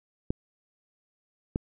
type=clicks; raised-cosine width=3 ms; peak=-14 dBFS; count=2; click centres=0.305 / 1.559 s; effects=none